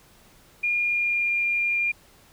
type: tone with pitch glide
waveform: sine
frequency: 2420 to 2402 Hz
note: D#7 to D7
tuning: -49 to +38 cents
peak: -21 dBFS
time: 0.63-1.92 s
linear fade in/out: 10 ms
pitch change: -13 cents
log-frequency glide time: 0.82-1.35 s
effects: pink hiss -55 dBFS RMS until 2.32 s